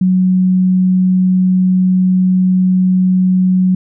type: tone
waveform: sine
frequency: 184.8 Hz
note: F#3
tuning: 2 cents flat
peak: -8 dBFS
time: 0.01-3.75 s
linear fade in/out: 5 ms
effects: none